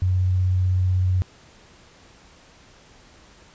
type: tone with vibrato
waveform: sine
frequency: 92 Hz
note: F#2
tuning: 9 cents flat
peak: -17 dBFS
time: 0.02-1.22 s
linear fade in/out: 0 ms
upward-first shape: triangle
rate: 16 Hz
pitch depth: 13 cents each way
effects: pink hiss -51 dBFS RMS until 3.54 s + resampled to 16000 Hz